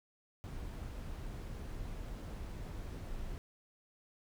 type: noise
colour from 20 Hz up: brown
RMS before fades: -43 dBFS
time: 0.44-3.38 s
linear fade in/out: 0 ms
effects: none